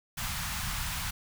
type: band-stop noise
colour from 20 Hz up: pink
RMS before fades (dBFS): -34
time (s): 0.17-1.11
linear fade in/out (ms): 10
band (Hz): 170 to 900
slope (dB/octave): 24
effects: none